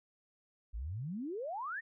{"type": "exponential sweep", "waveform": "sine", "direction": "up", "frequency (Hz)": [49, 1901], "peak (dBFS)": -37, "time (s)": [0.73, 1.81], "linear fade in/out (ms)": 20, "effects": []}